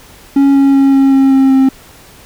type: tone with pitch steps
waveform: triangle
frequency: 277.2 / 275.3 / 273.4 / 271.5 / 269.6 / 267.8 / 265.9 Hz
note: C#4 / C#4 / C#4 / C#4 / C#4 / C4 / C4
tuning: 0 / -12 / -24 / -36 / -48 / +40 / +28 cents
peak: -3 dBFS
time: 0.36-1.69 s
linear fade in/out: 5 ms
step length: 190 ms
effects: pink hiss -39 dBFS RMS until 2.25 s